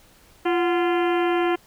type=harmonic tone with a mistuned harmonic; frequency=345.8 Hz; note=F4; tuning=17 cents flat; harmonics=1 / 2 / 3 / 4 / 5 / 6 / 7 / 8 / 9; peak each=-20 / -26 / -30 / -32 / -34 / -36 / -37 / -38 / -39 dBFS; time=0.45-1.56 s; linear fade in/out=10 ms; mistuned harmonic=2; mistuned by=+96 cents; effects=pink hiss -54 dBFS RMS until 1.66 s